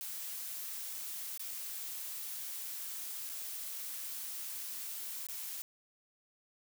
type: noise with dropouts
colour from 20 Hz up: blue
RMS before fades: -42 dBFS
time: 0.01-5.62 s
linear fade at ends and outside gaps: 0 ms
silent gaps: 1.376-1.395 / 3.292-3.297 / 5.268-5.287 s
effects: none